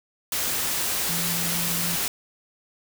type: tone in noise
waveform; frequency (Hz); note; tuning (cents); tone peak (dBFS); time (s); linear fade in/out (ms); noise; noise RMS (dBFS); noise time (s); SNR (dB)
sine; 171; F3; -36; -31; 1.09-1.96; 2; white; -26; 0.32-2.08; -8
effects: none